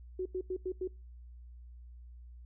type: tone bursts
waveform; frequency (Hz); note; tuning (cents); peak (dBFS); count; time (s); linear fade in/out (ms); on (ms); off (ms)
sine; 370; F#4; 0; -32; 5; 0.19-0.876; 5; 66; 89
effects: noise-tail reverb RT60 0.3 s tail -26 dB re dry + added 60 Hz sine -48 dBFS peak until 2.45 s